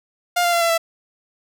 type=tone with pitch steps; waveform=sawtooth; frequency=705 / 694.5 / 684.1 / 673.9 / 663.9 Hz; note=F5 / F5 / F5 / E5 / E5; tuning=+16 / -10 / -36 / +38 / +12 cents; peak=-12 dBFS; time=0.36-0.78 s; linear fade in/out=10 ms; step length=84 ms; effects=none